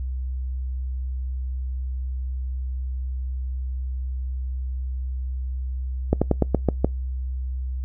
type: slowing click train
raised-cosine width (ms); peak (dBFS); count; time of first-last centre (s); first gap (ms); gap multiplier
2; -4; 7; 6.13-6.846; 86; 1.13
effects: noise-tail reverb RT60 0.2 s tail -26 dB re dry + added 64 Hz sine -25 dBFS peak until 7.84 s